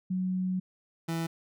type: tone pair in turn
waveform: sine / 30% pulse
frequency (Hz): 185 / 165.04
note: F#3 / E3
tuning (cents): 0 / +2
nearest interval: major second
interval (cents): 198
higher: first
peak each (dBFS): -27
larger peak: neither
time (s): 0.1-0.6 / 1.08-1.27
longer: first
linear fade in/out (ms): 10
effects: none